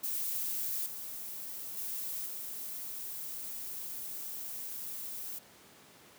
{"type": "noise with level steps", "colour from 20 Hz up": "violet", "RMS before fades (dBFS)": [-35, -42, -38, -41], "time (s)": [0.03, 5.39], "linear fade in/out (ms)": 10, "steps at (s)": [0.86, 1.77, 2.26], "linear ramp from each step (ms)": 2, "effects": ["pink hiss -57 dBFS RMS until 6.18 s", "high-pass 150 Hz 12 dB/octave"]}